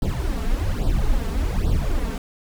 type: noise with flanger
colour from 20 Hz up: brown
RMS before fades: -21 dBFS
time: 0.02-2.18 s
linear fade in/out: 2 ms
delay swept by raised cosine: 0.22 to 4.52 ms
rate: 1.2 Hz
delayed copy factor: +0.9
effects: none